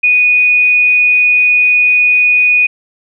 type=tone; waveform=sine; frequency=2474 Hz; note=D#7; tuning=10 cents flat; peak=-6 dBFS; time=0.03-2.67 s; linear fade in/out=10 ms; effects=none